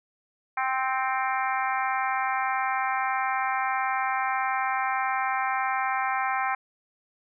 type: harmonic tone with a mistuned harmonic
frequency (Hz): 261.6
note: C4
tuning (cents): 0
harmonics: 3 / 4 / 5 / 6 / 7 / 8 / 9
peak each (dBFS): -28 / -30 / -32 / -34 / -35 / -36 / -37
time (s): 0.57-6.55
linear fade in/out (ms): 5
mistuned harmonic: 8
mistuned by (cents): +24
effects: none